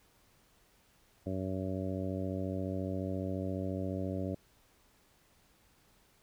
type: harmonic tone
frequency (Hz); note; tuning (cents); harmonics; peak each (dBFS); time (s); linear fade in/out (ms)
94.4; F#2; +35; 1 / 2 / 3 / 4 / 5 / 6 / 7; -38 / -39 / -39 / -44 / -46 / -42 / -47; 1.26-4.35; 5
effects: pink hiss -67 dBFS RMS until 6.22 s